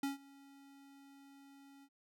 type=tone with ADSR envelope; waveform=square; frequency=277.2 Hz; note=C#4; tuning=in tune; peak=-34 dBFS; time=0.03-1.89 s; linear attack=4 ms; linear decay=140 ms; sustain=-24 dB; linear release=58 ms; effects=none